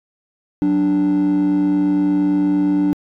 triangle tone pair together, 185.02 / 293.7 Hz, F#3 / D4, 0 / 0 cents, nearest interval minor sixth, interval 800 cents, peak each -18 / -11 dBFS, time 0.62-2.93 s, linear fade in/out 0 ms, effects tanh soft clip ceiling -9 dBFS

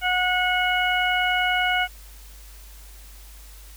harmonic tone, 730 Hz, F#5, 24 cents flat, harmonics 1 / 2 / 3 / 4, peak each -24 / -24 / -25 / -27 dBFS, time 0.01-1.88 s, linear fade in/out 50 ms, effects added 50 Hz sine -42 dBFS peak until 3.76 s + white hiss -49 dBFS RMS until 3.76 s

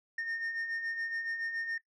sine beating tone pair, 1823 / 1830.1 Hz, A#6 / A#6, -39 / -32 cents, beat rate 7.1 Hz, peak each -39 / -32 dBFS, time 0.18-1.78 s, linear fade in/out 5 ms, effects noise-tail reverb RT60 0.1 s tail -18 dB re dry + tanh soft clip ceiling -31 dBFS

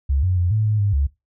sine tone with pitch steps, 69 / 91.7 / 88.4 / 108.2 / 106.8 / 101.4 / 70 Hz, C#2 / F#2 / F2 / A2 / G#2 / G#2 / C#2, -7 / -15 / +22 / -29 / +49 / -41 / +18 cents, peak -16 dBFS, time 0.09-1.07 s, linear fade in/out 10 ms, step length 140 ms, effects noise-tail reverb RT60 0.2 s tail -19 dB re dry

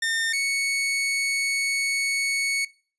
sawtooth tone pair in turn, 1815 / 2218 Hz, A#6 / C#7, -47 / 0 cents, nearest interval minor third, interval 347 cents, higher second, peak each -19 / -19 dBFS, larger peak neither, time 0.02-0.33 / 0.33-2.65 s, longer second, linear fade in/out 5 ms, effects noise-tail reverb RT60 0.4 s tail -21 dB re dry + resampled to 24000 Hz

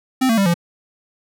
square tone with pitch steps, 260 / 226.3 / 197.04 / 171.54 Hz, C4 / A3 / G3 / F3, -11 / +49 / +9 / -31 cents, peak -14 dBFS, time 0.21-0.542 s, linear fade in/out 10 ms, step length 83 ms, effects none

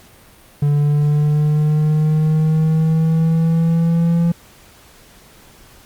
triangle exponential sweep, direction up, 144.9 to 170 Hz, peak -10 dBFS, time 0.62-4.32 s, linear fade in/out 5 ms, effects pink hiss -46 dBFS RMS until 5.85 s + Opus 48 kbps

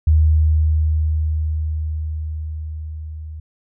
sine tone with level ramp, 77.78 Hz, D#2, in tune, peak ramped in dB -9 to -29 dBFS, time 0.07-3.4 s, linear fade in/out 5 ms, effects none

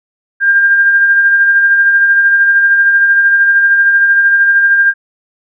sine tone with tremolo, 1600 Hz, G6, 35 cents sharp, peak -4 dBFS, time 0.4-4.94 s, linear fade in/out 50 ms, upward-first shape sine, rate 13 Hz, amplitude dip 35%, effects none

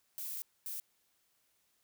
violet noise bursts at uneven times, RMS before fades -41 dBFS, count 2, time 0.18-0.42 / 0.66-0.8 s, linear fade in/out 0 ms, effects white hiss -75 dBFS RMS until 1.83 s

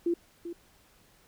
sine tone with echo, 342.2 Hz, F4, 35 cents flat, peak -24 dBFS, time 0.06-0.14 s, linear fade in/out 5 ms, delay 390 ms, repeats 1, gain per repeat -11 dB, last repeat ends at 0.53 s, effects pink hiss -62 dBFS RMS until 1.27 s

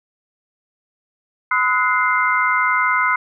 sine tone cluster, 1014 / 1273 / 1468 / 2090 Hz, B5 / D#6 / F#6 / C7, +45 / +39 / -14 / -2 cents, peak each -20 dBFS, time 1.51-3.16 s, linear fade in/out 5 ms, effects none

